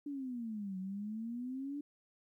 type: exponential two-way sweep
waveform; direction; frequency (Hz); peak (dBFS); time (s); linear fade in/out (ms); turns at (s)
sine; down then up; 293.7 to 185 to 293.7; -38; 0.06-1.81; 5; 0.78
effects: 13-bit